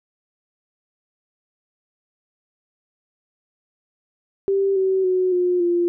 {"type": "tone with pitch steps", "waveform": "sine", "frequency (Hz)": [392, 380.4, 369.1, 358.2, 347.6], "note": ["G4", "F#4", "F#4", "F4", "F4"], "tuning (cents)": [0, 48, -4, 44, -8], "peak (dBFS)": -16, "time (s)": [4.48, 5.88], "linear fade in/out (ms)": 0, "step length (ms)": 280, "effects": []}